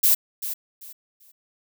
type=noise with echo; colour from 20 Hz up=violet; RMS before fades=-17 dBFS; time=0.03-0.15 s; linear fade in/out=10 ms; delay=390 ms; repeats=3; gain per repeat=-12 dB; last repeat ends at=1.32 s; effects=none